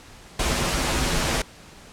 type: noise with comb filter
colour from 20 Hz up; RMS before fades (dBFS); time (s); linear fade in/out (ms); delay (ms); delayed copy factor
pink; -23; 0.39-1.42; 5; 10; -0.65
effects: pink hiss -46 dBFS RMS until 1.92 s + low-pass 9000 Hz 12 dB/octave